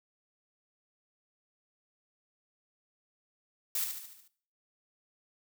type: noise with echo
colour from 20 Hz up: blue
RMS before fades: -32 dBFS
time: 3.75-3.84 s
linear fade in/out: 2 ms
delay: 73 ms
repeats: 6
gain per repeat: -5 dB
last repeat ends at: 4.278 s
effects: noise-tail reverb RT60 0.5 s tail -17 dB re dry